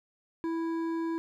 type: tone with hard clipping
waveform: sine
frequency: 329.6 Hz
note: E4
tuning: in tune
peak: -31 dBFS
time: 0.44-1.18 s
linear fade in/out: 0 ms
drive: 9 dB
effects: none